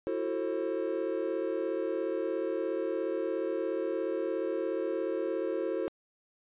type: chord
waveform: triangle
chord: F# half-diminished seventh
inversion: third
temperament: just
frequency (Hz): 333 / 370 / 444 / 532.8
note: E4 / F#4 / A4 / C5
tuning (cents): +18 / 0 / +16 / +31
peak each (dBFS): -33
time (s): 0.07-5.88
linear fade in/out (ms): 0
effects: tanh soft clip ceiling -18 dBFS + resampled to 8000 Hz